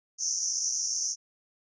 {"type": "band-pass noise", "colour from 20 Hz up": "white", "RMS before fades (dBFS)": -30, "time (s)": [0.18, 1.16], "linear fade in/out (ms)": 50, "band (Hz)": [5600, 6400], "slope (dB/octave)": 96, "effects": ["resampled to 16000 Hz"]}